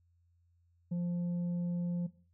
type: tone with tanh clipping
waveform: triangle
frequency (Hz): 174.61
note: F3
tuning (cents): 0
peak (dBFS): -32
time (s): 0.91-2.07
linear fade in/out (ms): 10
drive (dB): 8
effects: noise-tail reverb RT60 0.4 s tail -17 dB re dry + added 86 Hz sine -67 dBFS peak until 2.33 s